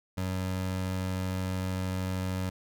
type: tone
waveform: 25% pulse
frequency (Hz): 93.2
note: F#2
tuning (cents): +13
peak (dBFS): -26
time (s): 0.17-2.5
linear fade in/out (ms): 10
effects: none